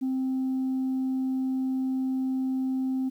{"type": "tone", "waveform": "sine", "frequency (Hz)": 261.6, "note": "C4", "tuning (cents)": 0, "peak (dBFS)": -23, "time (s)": [0.01, 3.1], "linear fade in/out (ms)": 20, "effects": ["tanh soft clip ceiling -23 dBFS", "10-bit"]}